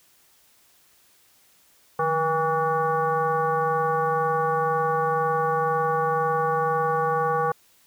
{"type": "tone with frequency modulation", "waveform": "sine", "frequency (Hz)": 809, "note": "G#5", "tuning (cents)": -46, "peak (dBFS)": -20, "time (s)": [1.99, 7.52], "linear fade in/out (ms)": 5, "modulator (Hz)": 328, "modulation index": 1.5, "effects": ["white hiss -59 dBFS RMS until 7.86 s"]}